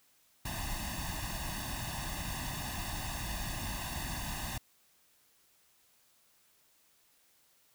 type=noise with comb filter; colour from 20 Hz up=pink; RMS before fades=-38 dBFS; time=0.45-4.58 s; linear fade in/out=5 ms; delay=1.1 ms; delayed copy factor=+1; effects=white hiss -68 dBFS RMS until 7.74 s